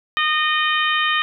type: harmonic tone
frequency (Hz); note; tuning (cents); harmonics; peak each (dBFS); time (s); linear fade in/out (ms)
614; D#5; -23; 2 / 3 / 4 / 5 / 6; -21 / -21 / -25 / -23 / -28; 0.17-1.22; 0
effects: none